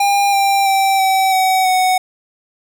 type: tone with pitch steps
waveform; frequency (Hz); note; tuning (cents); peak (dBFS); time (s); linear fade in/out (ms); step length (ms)
square; 803 / 790.6 / 778.3 / 766.3 / 754.4 / 742.8; G5 / G5 / G5 / G5 / F#5 / F#5; +41 / +15 / -13 / -40 / +33 / +7; -12; 0-1.98; 5; 330
effects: none